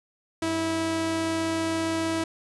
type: tone pair together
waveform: sawtooth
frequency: 96.9 / 325.9 Hz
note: G2 / E4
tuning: -20 / -20 cents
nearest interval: octave + major sixth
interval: 2100 cents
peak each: -33 / -21 dBFS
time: 0.42-2.24 s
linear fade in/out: 5 ms
effects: resampled to 24000 Hz